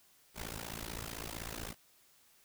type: noise with amplitude modulation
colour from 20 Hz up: pink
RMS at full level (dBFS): -39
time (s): 0.34-1.75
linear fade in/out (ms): 50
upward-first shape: sine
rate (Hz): 55.8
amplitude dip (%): 95
effects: white hiss -66 dBFS RMS until 2.44 s